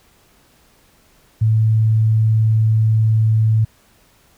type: tone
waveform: sine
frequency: 110.2 Hz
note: A2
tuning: 3 cents sharp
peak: -11 dBFS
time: 1.41-3.65 s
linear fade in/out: 10 ms
effects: pink hiss -54 dBFS RMS until 4.37 s